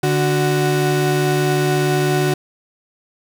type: tone pair together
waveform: 35% pulse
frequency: 147.06 / 370 Hz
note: D3 / F#4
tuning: +3 / 0 cents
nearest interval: octave + major third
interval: 1597 cents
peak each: -16 dBFS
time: 0.03-2.34 s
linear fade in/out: 5 ms
effects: none